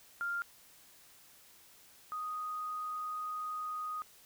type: tone pair in turn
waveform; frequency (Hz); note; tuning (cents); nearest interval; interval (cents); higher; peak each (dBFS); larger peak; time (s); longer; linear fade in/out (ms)
sine; 1396.9 / 1244.5; F6 / D#6; 0 / 0; major second; 200; first; -33 / -36; first; 0.21-0.42 / 2.12-4.02; second; 0
effects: white hiss -60 dBFS RMS until 4.25 s